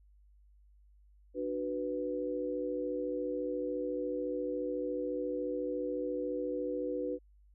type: chord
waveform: sine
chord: B minor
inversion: first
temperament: just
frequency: 296.3 / 370.4 / 493.9 Hz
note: D4 / F#4 / B4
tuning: +15 / +2 / 0 cents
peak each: -38 / -39 / -35 dBFS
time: 1.34-7.19 s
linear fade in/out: 50 ms
effects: added 50 Hz sine -59 dBFS peak until 7.54 s